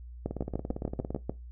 two click trains, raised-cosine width 2 ms, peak -17 / -21 dBFS, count 8 / 16, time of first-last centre 0.26-1.296 / 0.31-1.162 s, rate 6.76 / 17.6 Hz, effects noise-tail reverb RT60 0.2 s tail -18 dB re dry + added 60 Hz sine -42 dBFS peak until 1.51 s

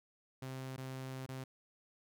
sawtooth tone with dropouts, 131.3 Hz, C3, 6 cents sharp, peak -38 dBFS, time 0.42-1.44 s, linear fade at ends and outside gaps 5 ms, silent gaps 0.765-0.778 / 1.263-1.288 s, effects none

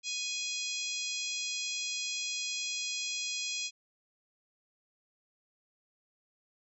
harmonic tone, 830.6 Hz, G#5, in tune, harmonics 3 / 4 / 5 / 6 / 7 / 8 / 9, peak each -39 / -40 / -41 / -42 / -42 / -43 / -44 dBFS, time 0.03-3.71 s, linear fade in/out 50 ms, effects none

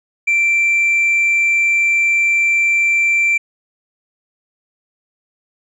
sine tone with tanh clipping, 2349 Hz, D7, in tune, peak -12 dBFS, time 0.27-3.38 s, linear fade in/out 10 ms, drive 1 dB, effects none

